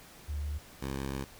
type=tone pair in turn; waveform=sine / 10% pulse; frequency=73.42 / 67.7 Hz; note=D2 / C#2; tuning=0 / -40 cents; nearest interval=minor second; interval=140 cents; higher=first; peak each=-32 / -26 dBFS; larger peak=second; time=0.28-0.59 / 0.81-1.25 s; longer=second; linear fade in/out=20 ms; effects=pink hiss -53 dBFS RMS until 1.39 s